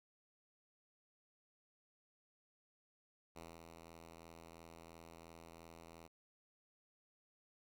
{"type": "tone with ADSR envelope", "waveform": "5% pulse", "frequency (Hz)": 82.9, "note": "E2", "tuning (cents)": 10, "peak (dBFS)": -39, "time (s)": [3.35, 6.08], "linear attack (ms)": 22, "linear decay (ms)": 210, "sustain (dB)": -5, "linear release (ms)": 18, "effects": []}